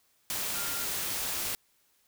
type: tone in noise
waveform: sine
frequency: 1400 Hz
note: F6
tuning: 4 cents sharp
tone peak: -41 dBFS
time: 0.55-0.84 s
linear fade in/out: 0 ms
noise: white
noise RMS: -33 dBFS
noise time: 0.3-1.55 s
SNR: -11 dB
effects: white hiss -69 dBFS RMS until 2.07 s